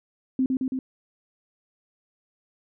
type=tone with echo; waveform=sine; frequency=260.6 Hz; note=C4; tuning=7 cents flat; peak=-19 dBFS; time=0.39-0.46 s; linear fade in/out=2 ms; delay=110 ms; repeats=3; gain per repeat=-2 dB; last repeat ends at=0.79 s; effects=none